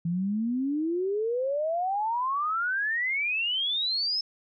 sine exponential sweep, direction up, 164.81 to 5274 Hz, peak -25 dBFS, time 0.05-4.21 s, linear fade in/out 5 ms, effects none

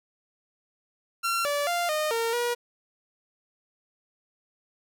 sawtooth tone with pitch steps, 1366 / 578 / 696 / 613 / 459.3 / 480.1 Hz, F6 / D5 / F5 / D#5 / A#4 / B4, -39 / -28 / -6 / -26 / -26 / -49 cents, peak -21 dBFS, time 1.23-2.55 s, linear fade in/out 20 ms, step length 220 ms, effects none

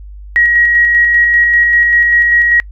sine tone with tremolo, 1900 Hz, A#6, 33 cents sharp, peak -6 dBFS, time 0.36-2.6 s, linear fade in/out 0 ms, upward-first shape square, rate 5.1 Hz, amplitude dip 25%, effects noise-tail reverb RT60 0.1 s tail -25 dB re dry + added 50 Hz sine -28 dBFS peak until 2.71 s

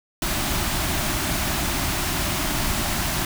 pink band-stop noise, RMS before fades -24 dBFS, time 0.22-3.25 s, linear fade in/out 2 ms, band 390 to 570 Hz, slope 96 dB/octave, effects none

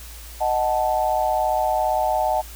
sine chord, D# diminished, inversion none, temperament equal with one note detuned, 622.3 / 740 / 874.9 Hz, D#5 / F#5 / A5, 0 / 0 / -10 cents, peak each -23 / -22 / -23 dBFS, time 0.4-2.42 s, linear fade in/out 20 ms, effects added 57 Hz sine -38 dBFS peak until 2.55 s + white hiss -42 dBFS RMS until 2.55 s

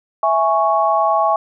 sine chord, C# minor, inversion first, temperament equal, 659.3 / 830.6 / 1108.7 Hz, E5 / G#5 / C#6, 0 / 0 / 0 cents, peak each -17 dBFS, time 0.23-1.36 s, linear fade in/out 2 ms, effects none

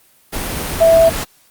sine tone in noise, 659 Hz, E5, 1 cent flat, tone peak -6 dBFS, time 0.8-1.1 s, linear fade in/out 20 ms, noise pink, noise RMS -22 dBFS, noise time 0.32-1.25 s, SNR +13 dB, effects white hiss -52 dBFS RMS until 1.5 s + Opus 32 kbps

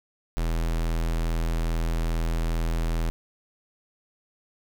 square tone, 41.2 Hz, E1, in tune, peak -24 dBFS, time 0.37-3.1 s, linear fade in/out 0 ms, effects none

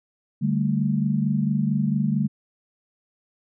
sine chord, D suspended fourth, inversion none, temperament just, 146.83 / 195.78 / 220.2 Hz, D3 / G3 / A3, 0 / -2 / +2 cents, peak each -24 dBFS, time 0.41-2.28 s, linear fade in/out 20 ms, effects none

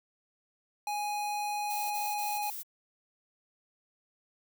square tone, 830.6 Hz, G#5, in tune, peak -32 dBFS, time 0.87-2.5 s, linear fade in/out 2 ms
violet noise bursts, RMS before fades -40 dBFS, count 4, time 1.69-2.633 s, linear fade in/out 20 ms, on 220 ms, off 21 ms
effects none

